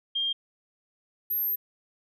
sine tone pair in turn, 3206 / 12824 Hz, G7 / G9, +38 / +38 cents, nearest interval 2 octaves, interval 2400 cents, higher second, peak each -25 dBFS, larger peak neither, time 0.15-0.33 / 1.3-1.56 s, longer second, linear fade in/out 10 ms, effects none

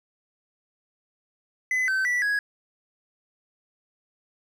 triangle tone with pitch steps, 2018 / 1539 / 1961 / 1663 Hz, B6 / G6 / B6 / G#6, +37 / -32 / -13 / +2 cents, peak -20 dBFS, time 1.71-2.39 s, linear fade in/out 2 ms, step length 170 ms, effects none

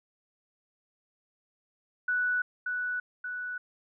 sine tone with echo, 1480 Hz, F#6, in tune, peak -25 dBFS, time 2.08-2.42 s, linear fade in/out 5 ms, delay 580 ms, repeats 2, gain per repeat -4 dB, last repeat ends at 3.58 s, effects none

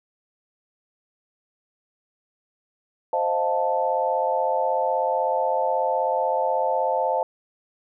sine chord, F dominant seventh, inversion second, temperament equal, 523.3 / 622.3 / 698.5 / 880 Hz, C5 / Eb5 / F5 / A5, 0 / 0 / 0 / 0 cents, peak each -25 / -27 / -27 / -24 dBFS, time 3.13-7.23 s, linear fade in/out 2 ms, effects none

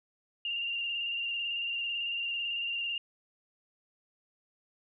sine tone with vibrato, 2794 Hz, F7, in tune, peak -31 dBFS, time 0.45-2.98 s, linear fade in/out 2 ms, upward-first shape square, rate 18 Hz, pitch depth 23 cents each way, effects none

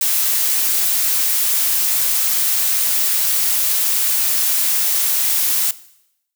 blue noise, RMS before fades -17 dBFS, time 0.01-5.71 s, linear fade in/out 2 ms, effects noise-tail reverb RT60 0.8 s tail -18 dB re dry

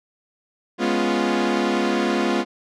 sawtooth chord, C# dominant seventh, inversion second, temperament equal, 207.7 / 246.9 / 277.2 / 349.2 Hz, G#3 / B3 / C#4 / E#4, 0 / 0 / 0 / 0 cents, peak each -21 / -20 / -23 / -19 dBFS, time 0.78-2.45 s, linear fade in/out 50 ms, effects low-pass 5000 Hz 12 dB/octave

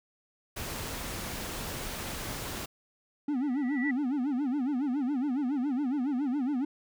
pink noise, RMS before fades -37 dBFS, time 0.56-2.66 s, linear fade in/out 10 ms
triangle tone with vibrato, 269.5 Hz, C#4, 49 cents flat, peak -25 dBFS, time 3.28-6.65 s, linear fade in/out 5 ms, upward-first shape sine, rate 7.2 Hz, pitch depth 190 cents each way
sine tone with exponential growth, 1958 Hz, B6, 15 cents flat, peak -28 dBFS, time 3.31-3.91 s, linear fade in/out 5 ms, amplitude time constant 130 ms
effects none

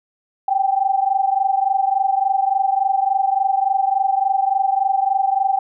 sine tone pair together, 771.5 / 795 Hz, G5 / G5, -28 / +24 cents, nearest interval minor second, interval 52 cents, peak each -17 / -19 dBFS, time 0.48-5.59 s, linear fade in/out 5 ms, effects none

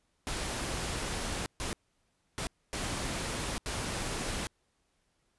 pink noise bursts at uneven times, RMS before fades -35 dBFS, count 5, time 0.27-1.46 / 1.6-1.73 / 2.38-2.47 / 2.73-3.58 / 3.66-4.47 s, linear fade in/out 0 ms, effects pink hiss -75 dBFS RMS until 5.38 s + resampled to 24000 Hz

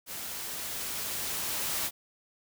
white noise with level ramp, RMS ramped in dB -39 to -31 dBFS, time 0.06-1.91 s, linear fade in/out 50 ms, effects none

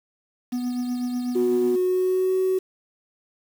triangle tone with tremolo, 246.9 Hz, B3, in tune, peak -20 dBFS, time 0.52-1.76 s, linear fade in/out 10 ms, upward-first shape triangle, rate 8.1 Hz, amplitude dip 40%
sine tone with pitch glide, 365.7 to 374.9 Hz, F#4 to F#4, -20 to +23 cents, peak -18 dBFS, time 1.35-2.59 s, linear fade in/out 10 ms, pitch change +43 cents, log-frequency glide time 1.8-2.34 s
effects tanh soft clip ceiling -12 dBFS + 7-bit

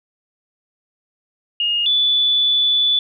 sine tone pair in turn, 2849 / 3469 Hz, F7 / A7, +34 / -25 cents, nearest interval minor third, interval 341 cents, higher second, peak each -16 / -13 dBFS, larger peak second, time 1.6-1.86 / 1.86-2.99 s, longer second, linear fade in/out 2 ms, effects none

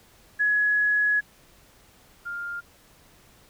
sine tone pair in turn, 1684 / 1402.7 Hz, G#6 / F6, +24 / +7 cents, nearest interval minor third, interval 317 cents, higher first, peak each -19 / -30 dBFS, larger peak first, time 0.39-1.21 / 2.25-2.61 s, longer first, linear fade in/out 20 ms, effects pink hiss -56 dBFS RMS until 3.49 s

